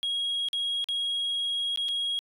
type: tone with dropouts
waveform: sine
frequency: 3293 Hz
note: G#7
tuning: 15 cents flat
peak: -24 dBFS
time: 0.03-2.19 s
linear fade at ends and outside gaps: 0 ms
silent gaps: 0.486-0.531 / 0.842-0.887 / 1.76-1.774 / 1.884-1.888 s
effects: tanh soft clip ceiling -25 dBFS